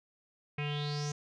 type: tone with low-pass filter sweep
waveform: square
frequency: 146.83 Hz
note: D3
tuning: in tune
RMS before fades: -35 dBFS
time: 0.58-1.12 s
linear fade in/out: 5 ms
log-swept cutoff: 2400 to 6500 Hz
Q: 7
effects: none